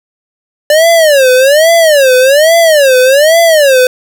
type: tone with vibrato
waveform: square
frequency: 584 Hz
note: D5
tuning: 10 cents flat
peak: -4 dBFS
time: 0.7-3.87 s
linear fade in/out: 2 ms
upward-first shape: sine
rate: 1.2 Hz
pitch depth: 250 cents each way
effects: none